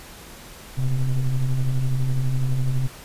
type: ring-modulated tone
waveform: triangle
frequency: 62.3 Hz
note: B1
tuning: 16 cents sharp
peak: -13 dBFS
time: 0.77-2.88 s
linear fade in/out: 20 ms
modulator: 68.3 Hz
effects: pink hiss -42 dBFS RMS until 3.04 s + resampled to 32000 Hz